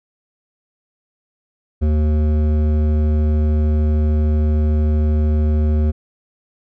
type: tone with hard clipping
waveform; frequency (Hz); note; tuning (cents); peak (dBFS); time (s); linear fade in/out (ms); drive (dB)
sine; 76.1; D#2; -38; -15; 1.81-5.92; 20; 12
effects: none